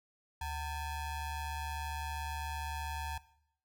square ring-modulated tone, 415.3 Hz, G#4, in tune, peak -34 dBFS, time 0.41-3.18 s, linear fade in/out 5 ms, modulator 489 Hz, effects noise-tail reverb RT60 0.7 s tail -18 dB re dry

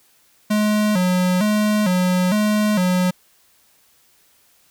square tone with vibrato, 196 Hz, G3, in tune, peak -16 dBFS, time 0.5-3.11 s, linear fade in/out 10 ms, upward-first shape square, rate 1.1 Hz, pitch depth 130 cents each way, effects white hiss -57 dBFS RMS until 4.7 s

